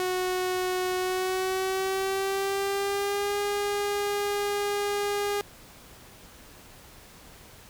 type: tone with pitch glide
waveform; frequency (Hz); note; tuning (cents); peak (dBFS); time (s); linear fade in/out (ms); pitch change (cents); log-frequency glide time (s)
sawtooth; 367.5 to 407.8; F#4 to G#4; -12 to -32; -22; 0-5.41; 0; +180; 0.96-3.38
effects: pink hiss -50 dBFS RMS until 7.69 s